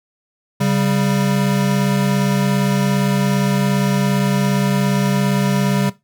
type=tone pair together; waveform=square; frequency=138.59 / 196 Hz; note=C#3 / G3; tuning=0 / 0 cents; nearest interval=tritone; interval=600 cents; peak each=-18 dBFS; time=0.6-5.9 s; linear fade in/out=10 ms; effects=noise-tail reverb RT60 0.2 s tail -17 dB re dry